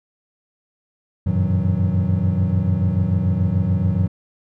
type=tone cluster; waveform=triangle; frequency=91.4 / 98.3 / 118.7 / 159.7 / 184.8 Hz; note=F#2 / G2 / A#2 / D#3 / F#3; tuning=-21 / +5 / +32 / +45 / -2 cents; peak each=-19 / -20 / -24 / -22 / -20 dBFS; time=1.26-4.08 s; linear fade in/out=10 ms; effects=none